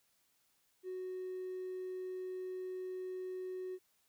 triangle tone with hard clipping, 370 Hz, F#4, in tune, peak -40 dBFS, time 0.83-3.79 s, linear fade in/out 50 ms, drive 4 dB, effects white hiss -75 dBFS RMS until 4.08 s

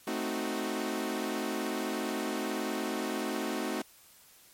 sawtooth chord, A diminished seventh, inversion none, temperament equal, 220 / 261.6 / 311.1 / 370 Hz, A3 / C4 / Eb4 / Gb4, 0 / 0 / 0 / 0 cents, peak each -33 dBFS, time 0.07-3.82 s, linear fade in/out 5 ms, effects white hiss -58 dBFS RMS until 4.53 s + MP3 64 kbps

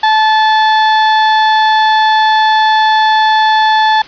35% pulse tone, 870 Hz, A5, 20 cents flat, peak -5 dBFS, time 0.03-4.02 s, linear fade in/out 5 ms, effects white hiss -33 dBFS RMS until 4.07 s + resampled to 11025 Hz

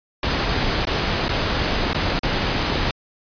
pink noise with dropouts, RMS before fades -21 dBFS, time 0.23-2.91 s, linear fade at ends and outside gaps 2 ms, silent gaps 0.853-0.87 / 1.283-1.291 / 1.933-1.946 / 2.192-2.232 s, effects resampled to 11025 Hz

